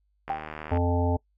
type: click train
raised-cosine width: 0.5 ms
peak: -21 dBFS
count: 39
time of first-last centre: 0.28-0.772 s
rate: 77.2 Hz
type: tone with exponential decay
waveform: sine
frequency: 784 Hz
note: G5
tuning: in tune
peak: -22 dBFS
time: 0.3-0.53 s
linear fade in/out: 0 ms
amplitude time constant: 49 ms
type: harmonic tone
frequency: 87.31 Hz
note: F2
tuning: in tune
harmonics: 1 / 3 / 5 / 7 / 9 / 10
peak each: -24 / -29 / -31 / -32 / -34 / -34 dBFS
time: 0.71-1.17 s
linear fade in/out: 10 ms
effects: noise-tail reverb RT60 0.1 s tail -22 dB re dry + added 50 Hz sine -67 dBFS peak until 1.37 s